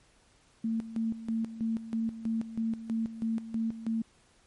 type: tone with tremolo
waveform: sine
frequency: 225.3 Hz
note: A3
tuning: 41 cents sharp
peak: -27 dBFS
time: 0.64-4.02 s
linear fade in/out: 5 ms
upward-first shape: square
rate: 3.1 Hz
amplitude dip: 75%
effects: pink hiss -64 dBFS RMS until 4.46 s + MP3 48 kbps